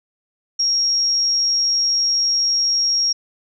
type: tone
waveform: sine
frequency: 5588 Hz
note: F8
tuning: in tune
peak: -15 dBFS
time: 0.59-3.13 s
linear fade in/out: 10 ms
effects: none